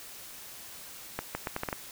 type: accelerating click train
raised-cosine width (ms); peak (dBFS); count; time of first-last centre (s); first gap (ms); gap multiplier
0.5; -16; 7; 1.19-1.728; 160; 0.76
effects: white hiss -46 dBFS RMS until 1.91 s